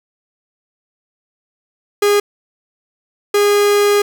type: tone bursts at uneven times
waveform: 45% pulse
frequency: 410 Hz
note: G#4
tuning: 22 cents flat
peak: -10 dBFS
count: 2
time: 2.02-2.2 / 3.34-4.02 s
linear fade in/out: 5 ms
effects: none